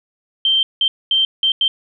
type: tone bursts at uneven times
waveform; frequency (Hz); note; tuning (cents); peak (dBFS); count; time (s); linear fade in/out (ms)
sine; 3136; G7; 0; -12; 5; 0.45-0.63 / 0.81-0.88 / 1.11-1.25 / 1.43-1.52 / 1.61-1.68; 2
effects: none